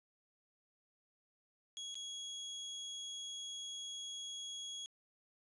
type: tone with dropouts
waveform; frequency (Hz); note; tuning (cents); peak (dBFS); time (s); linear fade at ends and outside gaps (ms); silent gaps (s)
30% pulse; 3323; G#7; 0; -40; 1.77-4.86; 0; 1.944-1.954
effects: resampled to 24000 Hz